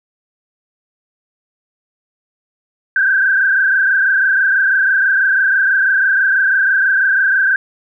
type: tone with frequency modulation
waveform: sine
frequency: 1568 Hz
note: G6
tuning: in tune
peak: -10 dBFS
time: 2.96-7.56 s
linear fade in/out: 2 ms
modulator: 26.1 Hz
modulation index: 2.4
effects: none